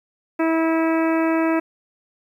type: harmonic tone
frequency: 324.8 Hz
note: E4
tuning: 26 cents flat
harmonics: 1 / 2 / 3 / 4 / 5 / 6 / 7 / 8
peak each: -18 / -24 / -28 / -30 / -32 / -34 / -35 / -36 dBFS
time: 0.39-1.6 s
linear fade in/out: 10 ms
effects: 9-bit